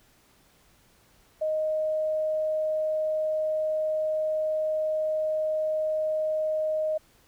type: tone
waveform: sine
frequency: 622.3 Hz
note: D#5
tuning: in tune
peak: -24 dBFS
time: 1.41-6.98 s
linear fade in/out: 10 ms
effects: pink hiss -61 dBFS RMS until 7.27 s